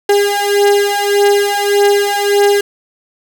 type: beating tone pair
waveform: 35% pulse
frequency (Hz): 405 / 406.7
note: G#4 / G#4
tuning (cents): -43 / -36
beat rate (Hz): 1.7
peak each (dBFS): -11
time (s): 0.09-2.61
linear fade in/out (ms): 5
effects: none